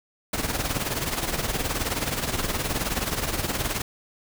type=noise with tremolo; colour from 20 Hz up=pink; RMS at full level=-24 dBFS; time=0.33-3.82 s; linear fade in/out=5 ms; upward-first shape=triangle; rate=19 Hz; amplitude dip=75%; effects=none